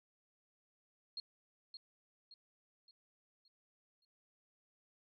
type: tone with echo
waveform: sine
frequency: 4266 Hz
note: C8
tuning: 33 cents sharp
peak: -40 dBFS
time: 1.17-1.2 s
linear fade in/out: 2 ms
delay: 570 ms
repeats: 5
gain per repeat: -7 dB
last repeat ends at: 4.05 s
effects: MP3 96 kbps